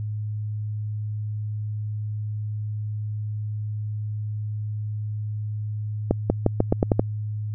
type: accelerating click train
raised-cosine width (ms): 2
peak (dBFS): -4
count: 8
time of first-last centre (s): 6.11-6.995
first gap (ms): 190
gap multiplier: 0.86
effects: added 106 Hz sine -26 dBFS peak until 7.54 s